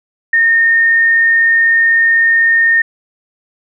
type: tone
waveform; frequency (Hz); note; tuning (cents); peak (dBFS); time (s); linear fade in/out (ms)
sine; 1832; A#6; -31; -7; 0.33-2.82; 5
effects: none